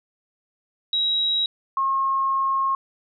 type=tone pair in turn; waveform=sine; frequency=3846 / 1079.2 Hz; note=B7 / C#6; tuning=-47 / -47 cents; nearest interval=octave + minor seventh; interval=2200 cents; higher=first; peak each=-19 dBFS; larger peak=neither; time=0.93-1.46 / 1.77-2.75 s; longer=second; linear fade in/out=2 ms; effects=none